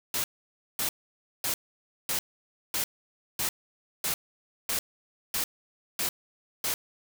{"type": "noise bursts", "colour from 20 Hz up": "white", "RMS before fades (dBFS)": -29, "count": 11, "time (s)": [0.14, 6.74], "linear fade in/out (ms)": 2, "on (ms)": 100, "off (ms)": 550, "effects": []}